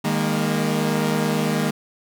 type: chord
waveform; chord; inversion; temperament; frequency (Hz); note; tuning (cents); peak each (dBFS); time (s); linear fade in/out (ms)
sawtooth; D# suspended fourth; none; equal with one note detuned; 155.56 / 203.6 / 233.1; D#3 / G#3 / A#3; 0 / -34 / 0; -20; 0.04-1.71; 10
effects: none